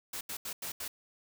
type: noise bursts at uneven times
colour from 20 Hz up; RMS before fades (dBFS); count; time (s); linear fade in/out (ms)
white; -39; 5; 0.13-0.21 / 0.29-0.37 / 0.45-0.53 / 0.62-0.72 / 0.8-0.88; 5
effects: none